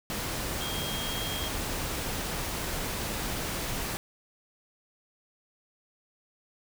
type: tone in noise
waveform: sine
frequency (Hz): 3242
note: G#7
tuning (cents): -42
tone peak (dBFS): -36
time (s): 0.61-1.48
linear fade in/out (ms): 0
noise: pink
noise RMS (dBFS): -33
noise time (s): 0.1-3.97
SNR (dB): -6
effects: none